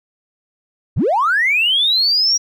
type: linear sweep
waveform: triangle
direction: up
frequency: 50.7 to 5740 Hz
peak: -9 dBFS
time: 0.96-2.38 s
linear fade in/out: 20 ms
effects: tanh soft clip ceiling -10 dBFS